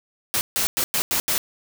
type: noise bursts at uneven times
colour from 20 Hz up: white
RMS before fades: -22 dBFS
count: 6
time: 0.34-0.41 / 0.56-0.67 / 0.77-0.84 / 0.94-1.02 / 1.11-1.2 / 1.28-1.38 s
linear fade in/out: 0 ms
effects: none